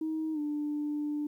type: tone with pitch glide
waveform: sine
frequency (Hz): 315.7 to 296.3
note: D#4 to D4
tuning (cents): +25 to +15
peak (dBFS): -29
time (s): 0.01-1.27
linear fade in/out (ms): 5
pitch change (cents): -110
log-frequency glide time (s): 0.33-0.39
effects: tanh soft clip ceiling -26 dBFS + 11-bit